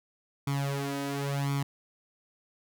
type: tone with flanger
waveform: sawtooth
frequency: 140 Hz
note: C#3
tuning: 18 cents sharp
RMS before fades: -31 dBFS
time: 0.47-1.63 s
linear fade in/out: 5 ms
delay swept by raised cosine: 0.88 to 3.18 ms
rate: 0.94 Hz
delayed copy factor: +0.8
effects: none